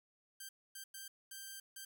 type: tone bursts at uneven times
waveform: 5% pulse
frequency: 1573 Hz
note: G6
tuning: 6 cents sharp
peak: -36 dBFS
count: 5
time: 0.4-0.49 / 0.75-0.84 / 0.94-1.08 / 1.31-1.6 / 1.76-1.85 s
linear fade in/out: 5 ms
effects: none